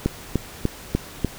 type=click train; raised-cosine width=3 ms; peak=-6 dBFS; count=5; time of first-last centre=0.06-1.247 s; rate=3.37 Hz; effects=pink hiss -40 dBFS RMS until 1.38 s